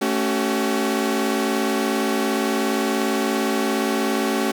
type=chord; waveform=sawtooth; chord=F# minor; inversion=first; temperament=equal with one note detuned; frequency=220 / 277.2 / 379.3 Hz; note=A3 / C#4 / F#4; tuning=0 / 0 / +43 cents; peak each=-20 dBFS; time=0.01-4.52 s; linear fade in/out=10 ms; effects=none